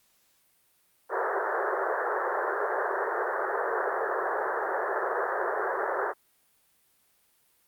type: band-pass noise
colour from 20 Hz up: pink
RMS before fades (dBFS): -29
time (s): 1.09-6.14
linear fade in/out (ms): 50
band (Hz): 370 to 1800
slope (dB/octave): 96
effects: white hiss -67 dBFS RMS until 7.67 s + Opus 48 kbps